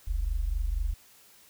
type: tone pair together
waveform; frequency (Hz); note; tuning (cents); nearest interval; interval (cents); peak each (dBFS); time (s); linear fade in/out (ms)
sine; 41.2 / 65.4; E1 / C2; 0 / 0; minor sixth; 800; -27 / -32; 0.07-0.94; 10
effects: white hiss -57 dBFS RMS until 1.49 s